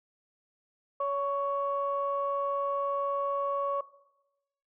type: tone pair together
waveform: sine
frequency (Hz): 562 / 1114.6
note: C#5 / C#6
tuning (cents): +24 / +9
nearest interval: octave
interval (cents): 1185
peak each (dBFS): -30 / -29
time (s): 1-3.81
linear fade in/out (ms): 5
effects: noise-tail reverb RT60 0.9 s tail -17 dB re dry + tanh soft clip ceiling -19 dBFS